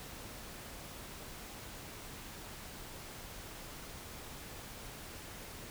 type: silence
effects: pink hiss -48 dBFS RMS until 5.7 s